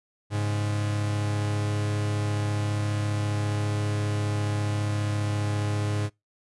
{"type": "tone pair together", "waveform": "45% pulse", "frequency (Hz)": [103.83, 138.6], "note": ["G#2", "C#3"], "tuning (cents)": [0, 0], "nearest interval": "perfect fourth", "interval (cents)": 500, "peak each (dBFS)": [-25, -35], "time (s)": [0.3, 6.1], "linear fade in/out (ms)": 50, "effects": ["noise-tail reverb RT60 0.2 s tail -25 dB re dry", "resampled to 24000 Hz"]}